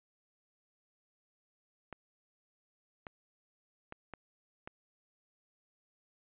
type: clicks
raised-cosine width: 0.5 ms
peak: -28 dBFS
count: 5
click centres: 1.927 / 3.068 / 3.924 / 4.137 / 4.675 s
effects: resampled to 8000 Hz